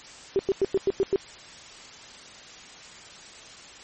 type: tone bursts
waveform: sine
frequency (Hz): 389.8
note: G4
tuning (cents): -10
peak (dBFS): -18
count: 7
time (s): 0.36-1.159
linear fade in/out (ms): 0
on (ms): 31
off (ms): 97
effects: white hiss -45 dBFS RMS until 3.83 s + MP3 32 kbps